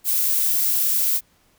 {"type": "noise", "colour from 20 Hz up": "violet", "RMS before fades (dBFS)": -20, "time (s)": [0.04, 1.21], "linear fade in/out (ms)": 50, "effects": ["pink hiss -60 dBFS RMS until 1.58 s"]}